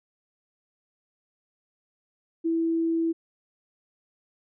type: tone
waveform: sine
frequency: 329.4 Hz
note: E4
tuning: 1 cent flat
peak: -22 dBFS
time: 2.44-3.13 s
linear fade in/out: 20 ms
effects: none